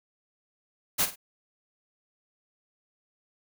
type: noise with echo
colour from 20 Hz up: white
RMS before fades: -24 dBFS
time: 0.98-1.06 s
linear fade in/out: 20 ms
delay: 50 ms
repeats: 2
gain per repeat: -11 dB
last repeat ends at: 1.16 s
effects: none